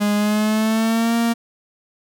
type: tone with pitch glide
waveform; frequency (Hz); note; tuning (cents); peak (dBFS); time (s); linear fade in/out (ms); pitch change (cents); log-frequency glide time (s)
45% pulse; 206.9 to 232.2; G#3 to A#3; -6 to -7; -16; 0-1.34; 20; +199; 0.15-1.15
effects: none